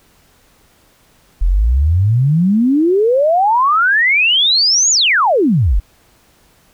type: exponential two-way sweep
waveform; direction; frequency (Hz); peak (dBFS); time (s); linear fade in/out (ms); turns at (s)
sine; up then down; 39.32 to 7040 to 39.32; -9; 1.41-5.8; 10; 4.91
effects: pink hiss -52 dBFS RMS until 6.73 s